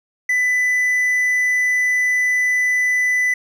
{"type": "tone", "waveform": "triangle", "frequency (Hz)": 1995, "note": "B6", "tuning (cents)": 17, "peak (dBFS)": -13, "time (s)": [0.29, 3.34], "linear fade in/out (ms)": 5, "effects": []}